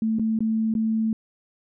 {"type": "tone with dropouts", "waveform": "sine", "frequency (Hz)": 221.4, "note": "A3", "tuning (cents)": 11, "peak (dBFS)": -20, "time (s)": [0.02, 1.13], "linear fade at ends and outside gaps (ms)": 2, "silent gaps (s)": [[0.187, 0.195], [0.39, 0.405], [0.74, 0.751]], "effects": []}